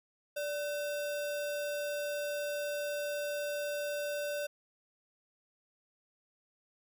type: tone with sample-and-hold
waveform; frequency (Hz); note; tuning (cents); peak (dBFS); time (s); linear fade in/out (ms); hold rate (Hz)
sine; 584; D5; -10; -33; 0.36-4.47; 10; 2100
effects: none